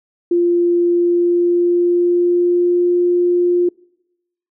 sine tone with pitch glide, 347.3 to 352.6 Hz, F4 to F4, -10 to +17 cents, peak -11 dBFS, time 0.31-3.69 s, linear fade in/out 5 ms, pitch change +27 cents, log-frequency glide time 0.85-2.93 s, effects noise-tail reverb RT60 0.9 s tail -26 dB re dry

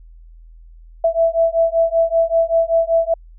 sine beating tone pair, 659.3 / 664.5 Hz, E5 / E5, 0 / +14 cents, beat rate 5.2 Hz, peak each -16 dBFS, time 1.04-3.14 s, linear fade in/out 5 ms, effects added 41 Hz sine -39 dBFS peak until 3.38 s

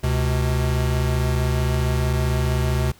square tone pair together, 70.88 / 126.3 Hz, C#2 / B2, +39 / +39 cents, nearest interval minor seventh, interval 1000 cents, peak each -22 / -22 dBFS, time 0.03-2.92 s, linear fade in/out 10 ms, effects pink hiss -52 dBFS RMS until 2.99 s

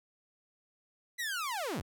sawtooth linear sweep, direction down, 2005 to 38.89 Hz, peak -30 dBFS, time 1.18-1.82 s, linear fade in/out 20 ms, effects none

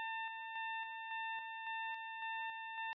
20% pulse tone with tremolo, 898 Hz, A5, 35 cents sharp, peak -35 dBFS, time 0-2.93 s, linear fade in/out 0 ms, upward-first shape square, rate 1.8 Hz, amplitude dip 40%, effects resampled to 11025 Hz

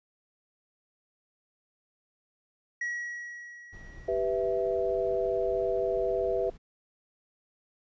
triangle tone with exponential decay, 1916 Hz, A#6, 47 cents sharp, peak -27 dBFS, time 2.81-4.75 s, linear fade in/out 5 ms, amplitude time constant 420 ms
brown noise, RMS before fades -47 dBFS, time 3.72-6.58 s, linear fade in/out 20 ms
sine chord, E minor, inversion first, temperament equal with one note detuned, 390.6 / 493.9 / 659.3 Hz, G4 / B4 / E5, -6 / 0 / 0 cents, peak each -30 dBFS, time 4.08-6.5 s, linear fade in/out 5 ms
effects resampled to 16000 Hz

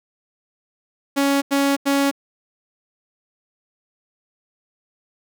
sawtooth tone bursts, 278.7 Hz, C#4, 9 cents sharp, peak -12 dBFS, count 3, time 1.16-2.114 s, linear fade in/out 20 ms, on 260 ms, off 87 ms, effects none

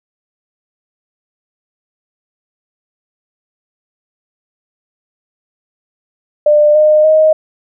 sine tone with pitch steps, 597 / 611 / 625.2 Hz, D5 / D#5 / D#5, +28 / -32 / +8 cents, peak -5 dBFS, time 6.46-7.33 s, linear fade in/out 5 ms, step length 290 ms, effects none

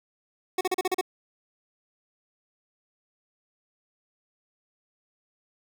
25% pulse tone bursts, 370 Hz, F#4, in tune, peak -19 dBFS, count 7, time 0.58-1.012 s, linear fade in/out 5 ms, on 30 ms, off 37 ms, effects none

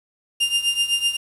40% pulse tone with tremolo, 2805 Hz, F7, 7 cents sharp, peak -14 dBFS, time 0.4-1.17 s, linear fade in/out 10 ms, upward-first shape triangle, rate 7.9 Hz, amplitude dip 85%, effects resampled to 32000 Hz + 7-bit

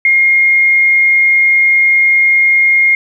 sine tone, 2135 Hz, C7, 34 cents sharp, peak -6 dBFS, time 0.05-2.95 s, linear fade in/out 2 ms, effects 8-bit

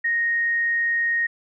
sine tone, 1864.7 Hz, A#6, in tune, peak -19 dBFS, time 0.04-1.27 s, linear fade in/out 10 ms, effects none

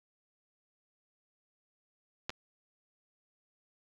clicks, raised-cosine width 0.2 ms, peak -15 / -29 dBFS, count 2, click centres 2.295 / 2.303 s, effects low-pass 6000 Hz 12 dB/octave + 9-bit

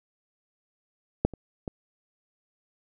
clicks, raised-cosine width 2 ms, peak -7 / -26 / -19 dBFS, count 3, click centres 1.25 / 1.337 / 1.678 s, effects none

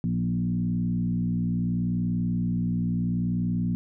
sine tone with frequency modulation, 175.5 Hz, F3, 9 cents sharp, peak -23 dBFS, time 0.04-3.75 s, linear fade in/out 0 ms, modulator 60.7 Hz, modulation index 1.1, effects none

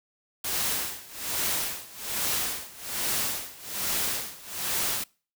white noise with tremolo, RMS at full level -27 dBFS, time 0.44-5.04 s, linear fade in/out 5 ms, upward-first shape sine, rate 1.2 Hz, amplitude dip 90%, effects noise-tail reverb RT60 0.4 s tail -25 dB re dry

